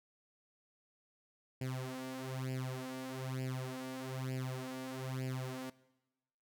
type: tone with flanger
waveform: sawtooth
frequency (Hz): 130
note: C3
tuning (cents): -11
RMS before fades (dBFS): -41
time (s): 1.61-5.7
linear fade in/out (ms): 5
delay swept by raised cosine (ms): 0.4 to 4.3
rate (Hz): 1.1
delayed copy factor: +0.85
effects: noise-tail reverb RT60 1.0 s tail -20 dB re dry